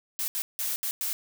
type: noise bursts at uneven times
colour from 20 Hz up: blue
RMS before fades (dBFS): -30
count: 5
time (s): 0.19-0.28 / 0.35-0.42 / 0.59-0.76 / 0.83-0.91 / 1.01-1.13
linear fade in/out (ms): 0
effects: none